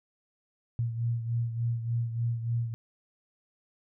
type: beating tone pair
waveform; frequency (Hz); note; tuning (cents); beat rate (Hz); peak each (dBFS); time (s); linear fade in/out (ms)
sine; 116.54 / 119.94; A#2 / A#2; 0 / +50; 3.4; -28 / -35; 0.79-2.74; 0
effects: none